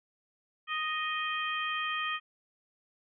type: harmonic tone with a mistuned harmonic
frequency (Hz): 622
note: D#5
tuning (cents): -1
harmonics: 2 / 3 / 4 / 5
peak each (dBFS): -34 / -36 / -37 / -38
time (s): 0.67-2.2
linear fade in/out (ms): 50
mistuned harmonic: 5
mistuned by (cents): +24
effects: none